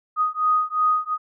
sine beating tone pair, 1244.5 / 1247.3 Hz, D#6 / D#6, 0 / +4 cents, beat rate 2.8 Hz, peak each -21 dBFS, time 0.16-1.18 s, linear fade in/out 50 ms, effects none

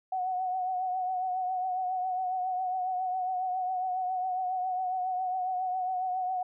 sine tone with vibrato, 740 Hz, F#5, in tune, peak -28 dBFS, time 0.12-6.43 s, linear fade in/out 5 ms, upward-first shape triangle, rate 7.3 Hz, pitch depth 46 cents each way, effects none

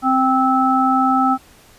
harmonic tone, 261.6 Hz, C4, in tune, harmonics 1 / 3 / 5, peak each -17 / -17 / -17 dBFS, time 0.02-1.38 s, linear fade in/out 50 ms, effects pink hiss -48 dBFS RMS until 1.78 s + resampled to 32000 Hz

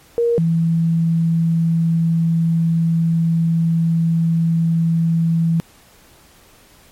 sine tone pair in turn, 470.2 / 165.28 Hz, A#4 / E3, +15 / +5 cents, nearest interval octave + tritone, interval 1810 cents, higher first, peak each -13 dBFS, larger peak neither, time 0.18-0.38 / 0.38-5.6 s, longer second, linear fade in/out 0 ms, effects pink hiss -49 dBFS RMS until 6.91 s + MP3 64 kbps

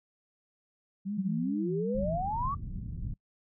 sine tone with vibrato, 184.8 Hz, F#3, 2 cents flat, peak -31 dBFS, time 1.05-2.17 s, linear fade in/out 20 ms, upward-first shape sine, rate 2.5 Hz, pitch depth 220 cents each way
sine exponential sweep, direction up, 174.61 to 1174.7 Hz, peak -30 dBFS, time 1.17-2.55 s, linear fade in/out 10 ms
pink low-pass noise, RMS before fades -37 dBFS, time 1.94-3.14 s, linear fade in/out 5 ms, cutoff 190 Hz, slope 24 dB/octave
effects noise-tail reverb RT60 0.1 s tail -23 dB re dry

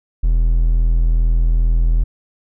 triangle tone, 41.2 Hz, E1, in tune, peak -9 dBFS, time 0.23-2.04 s, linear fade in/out 10 ms, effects none

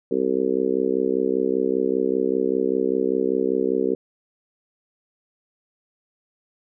harmonic tone, 65.1 Hz, C2, 8 cents flat, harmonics 3 / 4 / 5 / 6 / 7 / 8, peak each -32 / -26 / -27 / -23 / -24 / -34 dBFS, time 0.11-3.95 s, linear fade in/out 5 ms, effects none

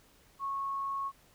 sine tone, 1099 Hz, C#6, 15 cents flat, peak -32 dBFS, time 0.39-1.12 s, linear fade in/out 50 ms, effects pink hiss -63 dBFS RMS until 1.34 s

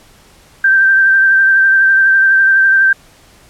sine tone with vibrato, 1568 Hz, G6, in tune, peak -6 dBFS, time 0.64-2.93 s, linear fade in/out 5 ms, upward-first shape triangle, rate 12 Hz, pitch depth 27 cents each way, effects pink hiss -45 dBFS RMS until 3.49 s + low-pass 12000 Hz 12 dB/octave

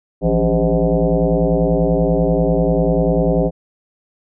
sine tone with frequency modulation, 174.61 Hz, F3, in tune, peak -12 dBFS, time 0.21-3.51 s, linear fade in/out 50 ms, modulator 113 Hz, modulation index 4.1, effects none

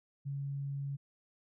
sine tone, 139.7 Hz, C#3, 14 cents sharp, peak -35 dBFS, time 0.25-0.97 s, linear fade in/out 20 ms, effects none

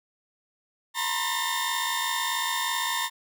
sawtooth tone cluster, 924 / 982 / 1067 / 1793 / 3629 Hz, A#5 / B5 / C6 / A6 / A#7, -16 / -10 / +34 / +32 / -47 cents, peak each -29 dBFS, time 0.94-3.1 s, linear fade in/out 50 ms, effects none

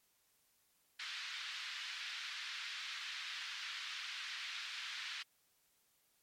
white band-pass noise, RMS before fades -45 dBFS, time 0.99-5.23 s, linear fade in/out 10 ms, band 1400 to 4200 Hz, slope 24 dB/octave, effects white hiss -75 dBFS RMS until 6.22 s + MP3 64 kbps

